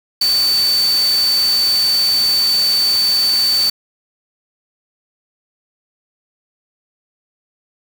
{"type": "tone in noise", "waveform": "sine", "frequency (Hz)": 4540, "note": "C#8", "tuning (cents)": 41, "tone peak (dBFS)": -12, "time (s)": [0.21, 3.7], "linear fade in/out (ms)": 5, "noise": "white", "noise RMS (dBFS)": -25, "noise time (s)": [0.21, 3.7], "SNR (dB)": 10, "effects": []}